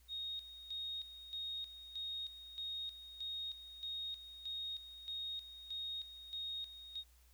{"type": "tone with tremolo", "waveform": "sine", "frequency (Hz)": 3729, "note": "A#7", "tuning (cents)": 0, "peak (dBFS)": -40, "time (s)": [0.08, 7.04], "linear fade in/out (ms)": 50, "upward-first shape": "square", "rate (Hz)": 1.6, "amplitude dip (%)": 70, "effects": ["added 60 Hz sine -64 dBFS peak until 7.33 s", "white hiss -71 dBFS RMS until 7.33 s"]}